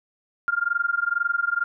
sine tone with amplitude modulation, 1400 Hz, F6, 4 cents sharp, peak -17 dBFS, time 0.48-1.64 s, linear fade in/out 0 ms, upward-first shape sine, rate 22.1 Hz, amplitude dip 95%, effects none

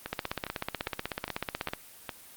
two click trains, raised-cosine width 0.3 ms, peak -18 / -14 dBFS, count 6 / 27, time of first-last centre 0.06-2.093 / 0.13-1.735 s, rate 2.46 / 16.2 Hz, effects white hiss -51 dBFS RMS until 2.36 s + Opus 24 kbps

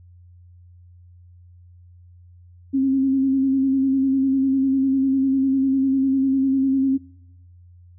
sine tone with vibrato, 268.3 Hz, C4, 44 cents sharp, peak -16 dBFS, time 2.73-6.98 s, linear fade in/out 20 ms, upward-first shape square, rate 10 Hz, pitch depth 24 cents each way, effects noise-tail reverb RT60 0.9 s tail -25 dB re dry + added 88 Hz sine -45 dBFS peak until 7.98 s

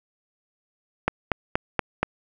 click train, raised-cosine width 0.5 ms, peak -5 dBFS, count 5, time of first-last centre 1.08-2.03 s, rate 4.21 Hz, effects none

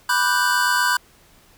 square chord, G major seventh, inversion first, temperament equal, 987.8 / 1174.7 / 1480 / 1568 Hz, B5 / D6 / F#6 / G6, 0 / 0 / 0 / 0 cents, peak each -22 / -28 / -23 / -22 dBFS, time 0.09-0.97 s, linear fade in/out 5 ms, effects pink hiss -53 dBFS RMS until 1.57 s

